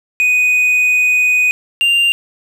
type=tone pair in turn; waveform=triangle; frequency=2489 / 2788 Hz; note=D#7 / F7; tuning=0 / -4 cents; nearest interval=major second; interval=196 cents; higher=second; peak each=-8 dBFS; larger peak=neither; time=0.2-1.51 / 1.81-2.12 s; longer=first; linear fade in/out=0 ms; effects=none